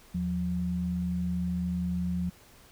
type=tone pair together; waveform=sine; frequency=79.3 / 178.02 Hz; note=D#2 / F3; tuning=+33 / +33 cents; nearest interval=octave + major second; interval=1400 cents; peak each=-35 / -28 dBFS; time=0.14-2.3 s; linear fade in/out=10 ms; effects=pink hiss -56 dBFS RMS until 2.71 s